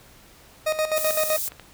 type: tone with tremolo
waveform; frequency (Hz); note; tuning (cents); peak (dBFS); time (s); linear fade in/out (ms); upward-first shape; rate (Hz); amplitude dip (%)
40% pulse; 622.3; D#5; 0; -19; 0.66-1.37; 10; square; 7.8; 70
type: high-pass noise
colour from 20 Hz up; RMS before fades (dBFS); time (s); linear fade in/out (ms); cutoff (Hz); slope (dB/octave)
white; -28; 0.96-1.49; 10; 6900; 12
type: clicks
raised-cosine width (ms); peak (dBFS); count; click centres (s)
0.3; -24; 10; 0.988 / 1.069 / 1.109 / 1.201 / 1.233 / 1.332 / 1.376 / 1.478 / 1.52 / 1.597
effects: pink hiss -51 dBFS RMS until 1.73 s